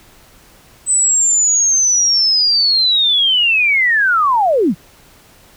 sine linear sweep, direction down, 8130 to 138.3 Hz, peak -10 dBFS, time 0.86-4.75 s, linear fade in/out 50 ms, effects pink hiss -46 dBFS RMS until 5.56 s

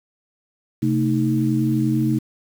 sine tone cluster, 131.5 / 223.2 / 312 Hz, C3 / A3 / D#4, +9 / +25 / +5 cents, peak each -21 dBFS, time 0.82-2.19 s, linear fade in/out 10 ms, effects 7-bit

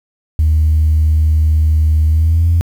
sine tone with pitch glide, 77.78 to 84.33 Hz, D#2 to E2, 0 to +40 cents, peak -7 dBFS, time 0.39-2.61 s, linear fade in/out 0 ms, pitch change +140 cents, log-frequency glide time 2.08-2.49 s, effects tanh soft clip ceiling -5 dBFS + 7-bit

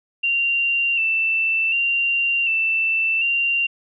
sine tone with vibrato, 2716 Hz, F7, 49 cents flat, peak -17 dBFS, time 0.23-3.67 s, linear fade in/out 10 ms, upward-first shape square, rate 0.67 Hz, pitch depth 34 cents each way, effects none

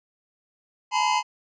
square tone cluster, 852 / 941 / 1005 / 2074 Hz, G#5 / A#5 / B5 / C7, +44 / +16 / +30 / -16 cents, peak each -25 / -28 / -25 / -32 dBFS, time 0.91-1.23 s, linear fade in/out 50 ms, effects resampled to 16000 Hz

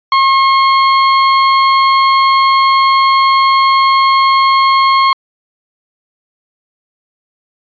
40% pulse tone, 1078 Hz, C#6, 49 cents flat, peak -6 dBFS, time 0.12-5.13 s, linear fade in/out 2 ms, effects resampled to 11025 Hz

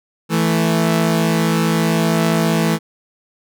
sawtooth tone pair together, 164.81 / 220 Hz, E3 / A3, 0 / 0 cents, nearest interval perfect fourth, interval 500 cents, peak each -12 / -14 dBFS, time 0.29-2.79 s, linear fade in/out 50 ms, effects none

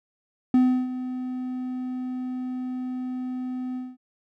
triangle tone with ADSR envelope, 253.7 Hz, B3, 47 cents sharp, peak -12 dBFS, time 0.54-3.97 s, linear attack 3 ms, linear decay 330 ms, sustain -14 dB, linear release 210 ms, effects none

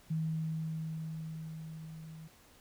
sine tone with level ramp, 159.4 Hz, D#3, 42 cents sharp, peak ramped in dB -30 to -46 dBFS, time 0.1-2.28 s, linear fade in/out 10 ms, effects pink hiss -61 dBFS RMS until 2.6 s

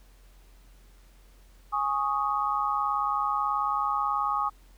sine chord, Ab suspended fourth, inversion none, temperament just, 830.6 / 1107.5 / 1245.9 Hz, Ab5 / Db6 / Eb6, 0 / -2 / +2 cents, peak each -30 / -29 / -28 dBFS, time 1.72-4.5 s, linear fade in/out 20 ms, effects added 44 Hz sine -52 dBFS peak until 4.77 s + pink hiss -62 dBFS RMS until 4.77 s

